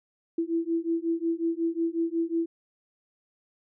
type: beating tone pair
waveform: sine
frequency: 329.6 / 335.1 Hz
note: E4 / E4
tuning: 0 / +29 cents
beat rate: 5.5 Hz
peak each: -28 dBFS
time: 0.38-2.46 s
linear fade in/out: 5 ms
effects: none